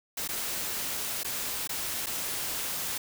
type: noise with dropouts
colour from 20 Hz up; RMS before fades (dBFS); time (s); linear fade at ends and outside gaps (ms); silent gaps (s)
white; -33; 0.17-2.98; 5; 0.277-0.288 / 1.234-1.245 / 1.675-1.692 / 2.061-2.067
effects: none